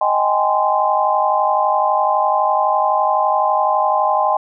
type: chord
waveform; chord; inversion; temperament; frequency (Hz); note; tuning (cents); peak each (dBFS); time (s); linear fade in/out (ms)
sine; Ab major seventh; second; just; 623 / 778.7 / 830.6 / 1038.3; Eb5 / G5 / Ab5 / C6; +2 / -12 / 0 / -14; -20 / -19 / -18 / -18; 0.01-4.37; 5
effects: none